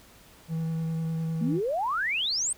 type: tone with vibrato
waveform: triangle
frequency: 162.3 Hz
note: E3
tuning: 27 cents flat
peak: -25 dBFS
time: 0.48-1.61 s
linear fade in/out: 50 ms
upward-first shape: square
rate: 9.9 Hz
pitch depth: 9 cents each way
type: exponential sweep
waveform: sine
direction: up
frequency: 209.6 to 8870 Hz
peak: -25 dBFS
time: 1.41-2.53 s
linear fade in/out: 5 ms
effects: pink hiss -54 dBFS RMS until 2.57 s